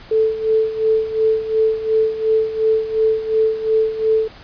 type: tone with tremolo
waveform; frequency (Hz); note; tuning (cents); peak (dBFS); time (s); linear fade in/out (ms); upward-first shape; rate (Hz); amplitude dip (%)
sine; 440; A4; 0; -11; 0.11-4.28; 5; sine; 2.8; 75
effects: pink hiss -41 dBFS RMS until 4.43 s + resampled to 11025 Hz